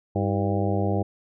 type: harmonic tone with a mistuned harmonic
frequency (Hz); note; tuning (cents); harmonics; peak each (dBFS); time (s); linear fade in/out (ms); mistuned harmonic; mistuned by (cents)
99.3; G2; +23; 1 / 2 / 3 / 4 / 5 / 6 / 7 / 8; -25 / -28 / -30 / -31 / -32 / -33 / -33 / -34; 0.15-1.03; 10; 3; +100
effects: none